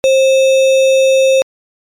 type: tone with sample-and-hold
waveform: sine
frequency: 531 Hz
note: C5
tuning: 25 cents sharp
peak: -6 dBFS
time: 0.04-1.42 s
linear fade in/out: 0 ms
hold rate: 3150 Hz
effects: low-pass 7000 Hz 12 dB/octave + MP3 96 kbps